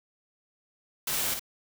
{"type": "noise with echo", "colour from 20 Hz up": "white", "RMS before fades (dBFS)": -30, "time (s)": [1.07, 1.34], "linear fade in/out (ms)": 5, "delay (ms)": 55, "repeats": 1, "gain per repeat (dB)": -5, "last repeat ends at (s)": 1.395, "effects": []}